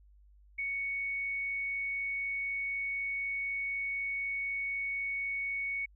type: tone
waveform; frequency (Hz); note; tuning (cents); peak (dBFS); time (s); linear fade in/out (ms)
sine; 2224; C#7; +5; -32; 0.58-5.86; 10
effects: added 50 Hz sine -57 dBFS peak until 5.95 s